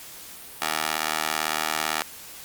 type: tone with high-pass filter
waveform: 15% pulse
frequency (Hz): 77.9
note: D#2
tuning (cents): +3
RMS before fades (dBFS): -27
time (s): 0.62-2.02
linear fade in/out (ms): 0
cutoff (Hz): 950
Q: 0.74
effects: white hiss -42 dBFS RMS until 2.44 s + Opus 48 kbps